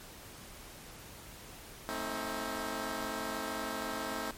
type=chord; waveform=10% pulse; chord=A diminished; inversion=none; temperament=just; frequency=220 / 264 / 316.8 Hz; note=A3 / C4 / Eb4; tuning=0 / +16 / +31 cents; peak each=-32 dBFS; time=1.89-4.31 s; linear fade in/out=0 ms; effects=pink hiss -50 dBFS RMS until 4.37 s + MP3 64 kbps